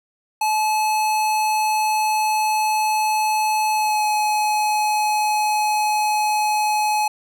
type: tone with pitch glide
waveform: square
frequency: 860 to 848.2 Hz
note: A5 to G#5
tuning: -40 to +36 cents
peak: -18 dBFS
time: 0.41-7.08 s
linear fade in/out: 5 ms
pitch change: -24 cents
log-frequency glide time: 3.73-4.04 s
effects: none